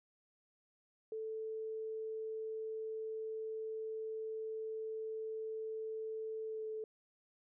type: tone with pitch glide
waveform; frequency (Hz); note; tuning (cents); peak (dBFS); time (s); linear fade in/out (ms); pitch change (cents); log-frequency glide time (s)
sine; 440 to 436.2; A4 to A4; 0 to -15; -39; 1.12-6.84; 2; -15; 6.45-6.67
effects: none